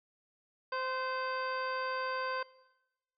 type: harmonic tone with a mistuned harmonic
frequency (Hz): 519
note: C5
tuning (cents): -14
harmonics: 1 / 2 / 3 / 4 / 5 / 6 / 7 / 9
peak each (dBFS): -38 / -36 / -39 / -51 / -48 / -54 / -56 / -48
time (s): 0.72-2.43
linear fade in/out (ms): 5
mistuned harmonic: 3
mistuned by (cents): -23
effects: noise-tail reverb RT60 1.0 s tail -21 dB re dry